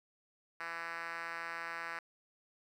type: tone with band-pass filter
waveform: 5% pulse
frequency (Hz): 167.3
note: E3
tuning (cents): +26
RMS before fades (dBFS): -42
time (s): 0.6-1.99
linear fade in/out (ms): 2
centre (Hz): 1700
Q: 1.4
effects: 11-bit